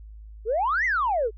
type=exponential two-way sweep; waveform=sine; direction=up then down; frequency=405.3 to 2093 to 405.3 Hz; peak=-20 dBFS; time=0.45-1.31 s; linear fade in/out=50 ms; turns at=0.85 s; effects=tanh soft clip ceiling -16 dBFS + added 53 Hz sine -40 dBFS peak until 1.37 s